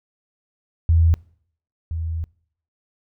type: tone pair in turn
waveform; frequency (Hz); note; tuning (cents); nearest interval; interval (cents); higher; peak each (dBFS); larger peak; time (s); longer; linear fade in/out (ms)
sine; 82.41 / 81.7; E2 / E2; 0 / -15; unison; 15; first; -12 / -23; first; 0.89-1.14 / 1.91-2.24; second; 0
effects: noise-tail reverb RT60 0.6 s tail -24 dB re dry